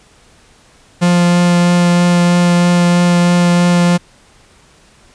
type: tone with vibrato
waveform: 45% pulse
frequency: 175 Hz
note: F3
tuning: 4 cents sharp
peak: -8 dBFS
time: 1.01-3.98 s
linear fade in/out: 20 ms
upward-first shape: triangle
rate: 3.1 Hz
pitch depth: 9 cents each way
effects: pink hiss -47 dBFS RMS until 5.14 s + resampled to 22050 Hz